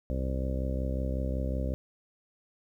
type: harmonic tone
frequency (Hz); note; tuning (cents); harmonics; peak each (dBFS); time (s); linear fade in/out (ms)
65.41; C2; 0; 1 / 2 / 3 / 4 / 5 / 6 / 7 / 8 / 9; -30 / -37 / -39 / -39 / -45 / -47 / -47 / -40 / -42; 0.1-1.74; 0
effects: 11-bit